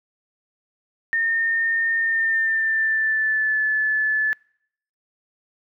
sine tone with pitch glide, 1824 to 1733.6 Hz, A#6 to A6, -38 to -26 cents, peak -18 dBFS, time 1.13-4.33 s, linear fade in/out 0 ms, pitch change -88 cents, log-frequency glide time 1.98-3.61 s, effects noise-tail reverb RT60 0.7 s tail -26 dB re dry

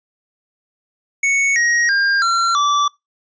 square tone with pitch steps, 2217 / 1885.9 / 1604.3 / 1364.7 / 1160.9 Hz, C#7 / A#6 / G6 / F6 / D6, 0 / +20 / +40 / -40 / -20 cents, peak -14 dBFS, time 1.23-2.88 s, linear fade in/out 5 ms, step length 330 ms, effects noise-tail reverb RT60 0.2 s tail -24 dB re dry + resampled to 16000 Hz

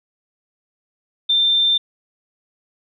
sine tone, 3580 Hz, A7, 29 cents sharp, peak -13 dBFS, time 1.29-1.78 s, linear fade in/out 10 ms, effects none

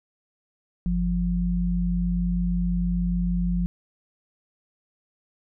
sine tone pair together, 49.43 / 175.9 Hz, G1 / F3, +15 / +13 cents, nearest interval octave + minor seventh, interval 2198 cents, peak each -25 / -23 dBFS, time 0.86-3.66 s, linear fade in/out 0 ms, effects none

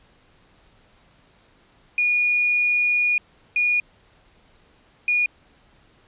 sine tone bursts at uneven times, 2445 Hz, D#7, 31 cents flat, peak -17 dBFS, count 3, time 1.98-3.18 / 3.56-3.8 / 5.08-5.26 s, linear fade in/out 2 ms, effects pink hiss -57 dBFS RMS until 6.07 s + resampled to 8000 Hz

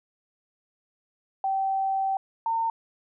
sine tone pair in turn, 774 / 909.3 Hz, G5 / A#5, -22 / -43 cents, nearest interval minor third, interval 279 cents, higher second, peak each -23 dBFS, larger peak neither, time 1.44-2.17 / 2.46-2.7 s, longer first, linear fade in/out 2 ms, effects none

